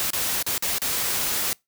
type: noise with dropouts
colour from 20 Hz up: white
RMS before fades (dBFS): -25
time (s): 0-1.53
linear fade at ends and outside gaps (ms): 0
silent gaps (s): 0.104-0.133 / 0.426-0.465 / 0.58-0.624 / 0.783-0.818
effects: noise-tail reverb RT60 0.2 s tail -25 dB re dry

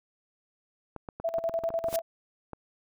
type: clicks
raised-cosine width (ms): 1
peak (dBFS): -24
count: 11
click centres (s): 0.963 / 1.088 / 1.2 / 1.384 / 1.495 / 1.637 / 1.704 / 1.843 / 1.885 / 1.928 / 2.533
type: tone with tremolo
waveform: sine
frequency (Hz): 663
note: E5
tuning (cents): +10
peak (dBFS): -25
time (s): 1.24-2.02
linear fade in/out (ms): 10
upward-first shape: square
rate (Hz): 10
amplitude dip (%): 75
type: noise with exponential growth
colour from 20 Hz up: white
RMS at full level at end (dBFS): -31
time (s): 1.84-1.96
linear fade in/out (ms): 1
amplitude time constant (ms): 24
effects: none

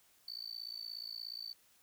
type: tone with amplitude modulation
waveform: triangle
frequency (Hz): 4529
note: C#8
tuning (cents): +36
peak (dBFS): -37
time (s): 0.28-1.53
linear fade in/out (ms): 2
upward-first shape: sine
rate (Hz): 56.9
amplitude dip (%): 100
effects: white hiss -68 dBFS RMS until 1.82 s

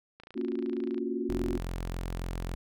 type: click train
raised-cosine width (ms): 0.3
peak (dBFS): -32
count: 23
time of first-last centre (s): 0.2-0.98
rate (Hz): 28.2
type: chord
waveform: sine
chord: Gb major seventh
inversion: first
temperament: equal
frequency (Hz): 233.1 / 277.2 / 349.2 / 370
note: Bb3 / Db4 / F4 / Gb4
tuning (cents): 0 / 0 / 0 / 0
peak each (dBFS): -35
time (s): 0.35-1.59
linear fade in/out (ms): 20
type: tone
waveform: sawtooth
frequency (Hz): 43.65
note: F1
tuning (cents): 0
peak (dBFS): -29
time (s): 1.29-2.55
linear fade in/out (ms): 0
effects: none

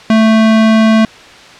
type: tone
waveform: square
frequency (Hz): 220.8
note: A3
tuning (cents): +6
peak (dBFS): -6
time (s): 0.1-1.05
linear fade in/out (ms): 2
effects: white hiss -35 dBFS RMS until 1.59 s + low-pass 4000 Hz 12 dB/octave

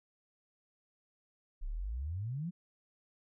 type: exponential sweep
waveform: sine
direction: up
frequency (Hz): 30.28 to 185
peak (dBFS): -35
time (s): 1.61-2.51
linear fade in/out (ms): 20
effects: none

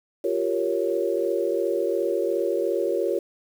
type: chord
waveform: sine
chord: G half-diminished seventh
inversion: third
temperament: equal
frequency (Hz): 349.2 / 392 / 466.2 / 554.4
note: F4 / G4 / Bb4 / Db5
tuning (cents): 0 / 0 / 0 / 0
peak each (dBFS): -27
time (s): 0.24-3.19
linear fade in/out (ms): 5
effects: 8-bit

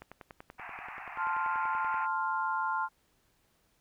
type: click train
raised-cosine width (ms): 0.5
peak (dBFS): -30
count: 21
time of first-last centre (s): 0.02-1.943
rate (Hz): 10.4
type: band-pass noise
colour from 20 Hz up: pink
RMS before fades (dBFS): -44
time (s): 0.58-2.07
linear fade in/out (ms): 20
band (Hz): 700 to 2600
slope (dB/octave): 96
type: chord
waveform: sine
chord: F major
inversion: first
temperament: equal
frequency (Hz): 880 / 1046.5 / 1396.9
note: A5 / C6 / F6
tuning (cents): 0 / 0 / 0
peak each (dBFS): -33 / -33 / -34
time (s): 1.16-2.89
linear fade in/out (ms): 50
effects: pink hiss -71 dBFS RMS until 3.8 s

